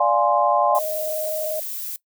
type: chord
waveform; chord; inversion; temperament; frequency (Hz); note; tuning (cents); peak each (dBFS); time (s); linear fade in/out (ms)
sine; D half-diminished seventh; none; equal; 587.3 / 698.5 / 830.6 / 1046.5; D5 / F5 / Ab5 / C6; 0 / 0 / 0 / 0; -21; 0-0.79; 5
type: tone with vibrato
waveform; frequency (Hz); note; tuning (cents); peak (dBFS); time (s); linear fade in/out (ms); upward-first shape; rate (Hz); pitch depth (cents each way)
sine; 622.3; D#5; 0; -24; 0.71-1.6; 5; sine; 20; 26
type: noise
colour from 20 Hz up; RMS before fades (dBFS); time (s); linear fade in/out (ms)
violet; -30; 0.75-1.96; 0
effects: noise-tail reverb RT60 0.1 s tail -20 dB re dry